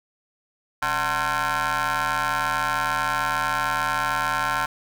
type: ring-modulated tone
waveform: 20% pulse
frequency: 155.56 Hz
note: D#3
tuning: in tune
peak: -14 dBFS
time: 0.82-4.66 s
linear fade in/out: 5 ms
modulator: 1210 Hz
effects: none